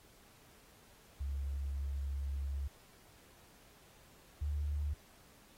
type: tone pair in turn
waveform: sine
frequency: 69.3 / 73.42 Hz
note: C#2 / D2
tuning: 0 / 0 cents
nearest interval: minor second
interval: 100 cents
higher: second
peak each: -35 / -33 dBFS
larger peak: second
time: 1.2-2.68 / 4.41-4.94 s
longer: first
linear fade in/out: 10 ms
effects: pink hiss -63 dBFS RMS until 5.57 s + AAC 48 kbps